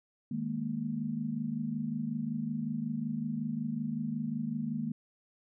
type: chord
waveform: sine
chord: D# suspended fourth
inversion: none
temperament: equal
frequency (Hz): 155.56 / 207.7 / 233.1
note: D#3 / G#3 / A#3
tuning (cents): 0 / 0 / 0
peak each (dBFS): -38 / -37 / -34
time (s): 0.31-4.92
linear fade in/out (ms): 5
effects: none